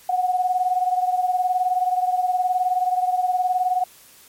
sine beating tone pair, 729 / 748 Hz, F#5 / F#5, -26 / +19 cents, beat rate 19 Hz, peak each -19 / -24 dBFS, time 0.09-3.84 s, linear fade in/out 5 ms, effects white hiss -49 dBFS RMS until 4.28 s + MP3 64 kbps

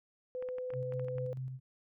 sine tone, 505 Hz, B4, 39 cents sharp, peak -36 dBFS, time 0.35-1.33 s, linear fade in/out 0 ms
clicks, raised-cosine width 0.5 ms, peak -35 dBFS, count 9, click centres 0.425 / 0.488 / 0.584 / 0.704 / 0.737 / 0.923 / 0.996 / 1.084 / 1.183 s
sine tone with tremolo, 130 Hz, C3, 11 cents flat, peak -36 dBFS, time 0.72-1.6 s, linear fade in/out 50 ms, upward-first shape square, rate 4.6 Hz, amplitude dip 35%
effects none

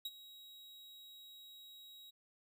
45% pulse tone with ADSR envelope, 3825 Hz, A#7, 44 cents sharp, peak -38 dBFS, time 0.05-2.11 s, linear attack 5 ms, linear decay 41 ms, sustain -16 dB, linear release 16 ms, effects none

